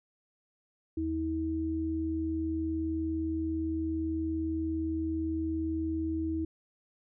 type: tone pair together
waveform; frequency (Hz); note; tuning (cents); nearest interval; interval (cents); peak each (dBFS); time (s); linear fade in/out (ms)
sine; 80.22 / 320.9; E2 / E4; -47 / -46; 2 octaves; 2401; -36 / -30; 0.97-6.45; 5
effects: none